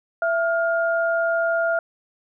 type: tone pair together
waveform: sine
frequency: 666.4 / 1412 Hz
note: E5 / F6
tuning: +19 / +19 cents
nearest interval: octave + minor second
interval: 1300 cents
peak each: -20 / -23 dBFS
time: 0.22-1.79 s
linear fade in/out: 2 ms
effects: none